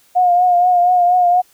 sine tone with vibrato, 715 Hz, F5, 41 cents sharp, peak -9 dBFS, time 0.15-1.42 s, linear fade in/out 20 ms, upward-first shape triangle, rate 4.2 Hz, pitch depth 44 cents each way, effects white hiss -53 dBFS RMS until 1.53 s

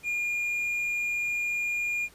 triangle tone, 2419 Hz, D#7, 49 cents flat, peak -25 dBFS, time 0.03-2.09 s, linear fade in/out 50 ms, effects pink hiss -55 dBFS RMS until 2.14 s + resampled to 32000 Hz

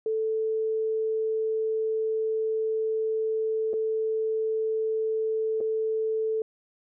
sine tone with dropouts, 440 Hz, A4, in tune, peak -24 dBFS, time 0.06-6.42 s, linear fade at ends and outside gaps 2 ms, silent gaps 3.733-3.738 / 5.605-5.61 s, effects none

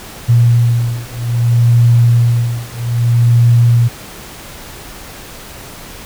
sine beating tone pair, 118.2 / 118.82 Hz, A#2 / A#2, +24 / +34 cents, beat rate 0.62 Hz, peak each -11 dBFS, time 0.28-3.89 s, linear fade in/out 20 ms, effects pink hiss -32 dBFS RMS until 6.05 s

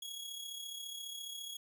sawtooth tone with amplitude modulation, 3328 Hz, G#7, 3 cents sharp, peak -37 dBFS, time 0.02-1.57 s, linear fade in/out 5 ms, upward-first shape sine, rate 34.6 Hz, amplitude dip 50%, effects none

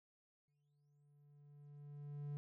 triangle tone with exponential growth, 145.1 Hz, D3, 21 cents flat, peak -39 dBFS, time 0.48-2.37 s, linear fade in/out 0 ms, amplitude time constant 410 ms, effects none

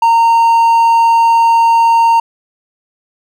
triangle tone, 921 Hz, A#5, 21 cents flat, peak -4 dBFS, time 0.02-2.2 s, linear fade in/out 5 ms, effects none

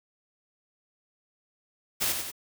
white noise with echo, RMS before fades -27 dBFS, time 2-2.13 s, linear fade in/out 20 ms, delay 94 ms, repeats 2, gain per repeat -5 dB, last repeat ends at 2.318 s, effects none

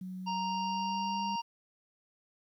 sine tone with pitch glide, 185 to 198.28 Hz, F#3 to G3, 0 to +20 cents, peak -38 dBFS, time 0.01-1.36 s, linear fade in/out 5 ms, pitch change +120 cents, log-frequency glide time 0.19-1.23 s
harmonic tone, 932.3 Hz, A#5, in tune, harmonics 1 / 3 / 5 / 6, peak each -32 / -42 / -46 / -48 dBFS, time 0.26-1.42 s, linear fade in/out 20 ms
effects 11-bit

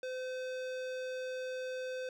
sine tone with hard clipping, 512 Hz, C5, 38 cents flat, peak -39 dBFS, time 0.03-2.09 s, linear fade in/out 2 ms, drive 17 dB, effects none

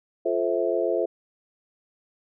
sine chord, F major seventh, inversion none, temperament just, 349.2 / 436.5 / 523.8 / 654.8 Hz, F4 / A4 / C5 / E5, 0 / -14 / +2 / -12 cents, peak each -27 dBFS, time 0.25-1.06 s, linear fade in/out 10 ms, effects none

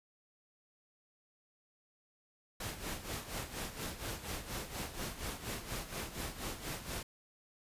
pink noise with tremolo, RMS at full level -39 dBFS, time 2.6-7.03 s, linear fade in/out 5 ms, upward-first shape sine, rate 4.2 Hz, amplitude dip 70%, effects resampled to 32000 Hz

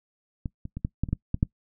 clicks, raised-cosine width 5 ms, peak -18 / -23 / -21 / -13 / -12 / -22 / -12 / -12 / -8 dBFS, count 9, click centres 0.458 / 0.654 / 0.77 / 0.849 / 1.036 / 1.088 / 1.13 / 1.344 / 1.429 s, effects noise-tail reverb RT60 0.1 s tail -22 dB re dry

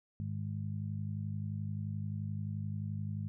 harmonic tone, 51.5 Hz, G#1, 14 cents flat, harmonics 2 / 3 / 4, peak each -37 / -41 / -43 dBFS, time 0.2-3.28 s, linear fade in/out 0 ms, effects none

